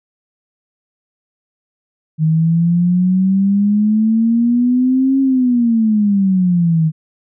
sine exponential two-way sweep, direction up then down, 155.56 to 271.6 to 155.56 Hz, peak -10 dBFS, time 2.18-6.92 s, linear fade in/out 50 ms, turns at 5.2 s, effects none

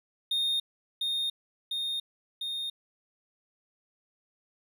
triangle tone with echo, 3681 Hz, A#7, 23 cents flat, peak -24 dBFS, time 0.31-0.6 s, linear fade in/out 5 ms, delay 700 ms, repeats 3, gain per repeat -2 dB, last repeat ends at 2.7 s, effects none

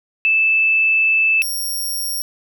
sine / 5% pulse tone pair in turn, 2631 / 5575 Hz, E7 / F8, -4 / -4 cents, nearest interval octave + minor second, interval 1300 cents, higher second, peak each -12 / -15 dBFS, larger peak first, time 0.25-1.42 / 1.42-2.22 s, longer first, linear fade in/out 0 ms, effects none

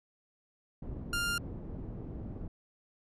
pink low-pass noise, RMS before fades -41 dBFS, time 0.82-2.48 s, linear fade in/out 5 ms, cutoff 350 Hz, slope 12 dB/octave
sawtooth tone, 1400 Hz, F6, 4 cents sharp, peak -27 dBFS, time 1.13-1.38 s, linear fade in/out 2 ms
effects resampled to 32000 Hz

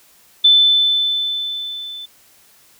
sine tone with level ramp, 3520 Hz, A7, in tune, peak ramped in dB -6 to -29 dBFS, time 0.44-2.06 s, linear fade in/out 10 ms, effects white hiss -51 dBFS RMS until 2.79 s

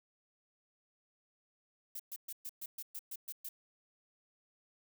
violet noise bursts, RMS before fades -43 dBFS, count 10, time 1.95-3.49 s, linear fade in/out 5 ms, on 46 ms, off 120 ms, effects none

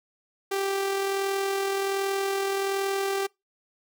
sawtooth tone with amplitude modulation, 392 Hz, G4, in tune, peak -20 dBFS, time 0.51-3.27 s, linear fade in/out 10 ms, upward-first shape sine, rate 41.3 Hz, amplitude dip 30%, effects noise-tail reverb RT60 0.2 s tail -25 dB re dry

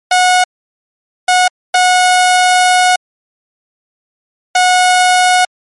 sawtooth tone bursts at uneven times, 730 Hz, F#5, 24 cents flat, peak -3 dBFS, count 4, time 0.11-0.44 / 1.28-1.48 / 1.74-2.96 / 4.55-5.45 s, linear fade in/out 5 ms, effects MP3 48 kbps

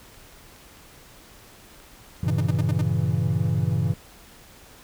clicks, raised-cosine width 0.2 ms, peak -34 dBFS, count 8, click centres 0.144 / 0.325 / 0.562 / 0.771 / 1.746 / 1.801 / 2.165 / 2.55 s
triangle chord, G diminished seventh, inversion none, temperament equal, 98 / 116.54 / 138.59 / 164.81 Hz, G2 / Bb2 / Db3 / Fb3, 0 / 0 / 0 / 0 cents, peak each -24 dBFS, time 2.23-3.94 s, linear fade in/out 5 ms
sawtooth tone bursts, 302.6 Hz, D#4, 48 cents flat, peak -26 dBFS, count 6, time 2.28-2.813 s, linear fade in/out 2 ms, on 23 ms, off 79 ms
effects pink hiss -49 dBFS RMS until 4.83 s

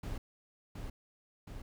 brown noise with echo, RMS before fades -39 dBFS, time 0.03-0.18 s, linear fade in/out 5 ms, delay 720 ms, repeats 2, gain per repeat -3 dB, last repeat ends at 1.62 s, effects none

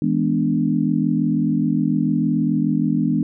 sine chord, E dominant seventh, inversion none, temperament equal with one note detuned, 161.98 / 207.7 / 246.9 / 293.7 Hz, E3 / G#3 / B3 / D4, -30 / 0 / 0 / 0 cents, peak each -22 / -22 / -21 / -22 dBFS, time 0.02-3.23 s, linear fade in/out 2 ms, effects none

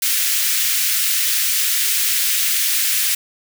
white high-pass noise, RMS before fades -18 dBFS, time 0.02-3.15 s, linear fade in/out 5 ms, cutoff 1700 Hz, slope 24 dB/octave, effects none

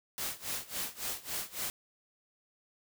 white noise with tremolo, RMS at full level -35 dBFS, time 0.18-1.7 s, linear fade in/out 0 ms, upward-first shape sine, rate 3.6 Hz, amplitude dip 90%, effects none

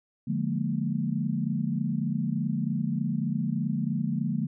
sine chord, Bb dominant seventh, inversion first, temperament just, 145.68 / 174.81 / 209.8 / 233.1 Hz, D3 / F3 / Ab3 / Bb3, -14 / +2 / +18 / 0 cents, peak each -31 dBFS, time 0.27-4.47 s, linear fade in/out 10 ms, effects none

